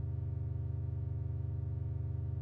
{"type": "chord", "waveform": "triangle", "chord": "E augmented", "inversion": "none", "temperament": "equal", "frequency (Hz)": [82.41, 103.83, 130.81], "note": ["E2", "G#2", "B#2"], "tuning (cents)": [0, 0, 0], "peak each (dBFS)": [-37, -37, -38], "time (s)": [0, 2.41], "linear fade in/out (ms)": 0, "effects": []}